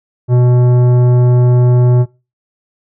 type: tone with tanh clipping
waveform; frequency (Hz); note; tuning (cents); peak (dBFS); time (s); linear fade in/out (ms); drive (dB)
sine; 123.47; B2; 0; -8; 0.28-2.06; 50; 13
effects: noise-tail reverb RT60 0.3 s tail -23 dB re dry